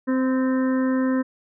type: harmonic tone with a mistuned harmonic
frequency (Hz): 260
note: C4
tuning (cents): -11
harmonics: 1 / 2 / 4 / 5 / 6 / 7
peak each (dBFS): -19 / -28 / -34 / -39 / -38 / -37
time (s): 0.07-1.23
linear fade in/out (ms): 20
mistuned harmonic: 4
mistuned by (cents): -18
effects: none